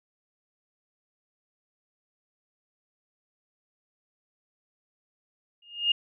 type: tone with exponential growth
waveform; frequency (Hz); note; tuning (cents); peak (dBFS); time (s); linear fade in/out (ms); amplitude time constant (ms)
sine; 2838; F7; +27; -17; 5.62-5.92; 5; 64
effects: none